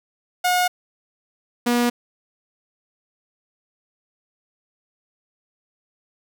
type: tone pair in turn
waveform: sawtooth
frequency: 722 / 240.9 Hz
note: F#5 / B3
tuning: -43 / -43 cents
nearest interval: octave + perfect fifth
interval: 1900 cents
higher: first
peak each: -13 dBFS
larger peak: neither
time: 0.44-0.68 / 1.66-1.9 s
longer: neither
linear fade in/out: 10 ms
effects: none